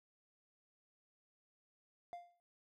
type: tone with exponential decay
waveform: triangle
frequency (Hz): 698.5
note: F5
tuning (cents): 0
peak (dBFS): -40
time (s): 2.13-2.4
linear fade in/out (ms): 0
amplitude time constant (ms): 58
effects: none